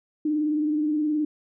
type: tone with vibrato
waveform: sine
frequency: 302.6 Hz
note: D#4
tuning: 48 cents flat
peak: -21 dBFS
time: 0.25-1.25 s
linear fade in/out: 5 ms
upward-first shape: sine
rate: 19 Hz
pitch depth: 41 cents each way
effects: none